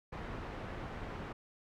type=low-pass noise; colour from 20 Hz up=pink; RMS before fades=-43 dBFS; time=0.12-1.33 s; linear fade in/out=10 ms; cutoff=1800 Hz; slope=12 dB/octave; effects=none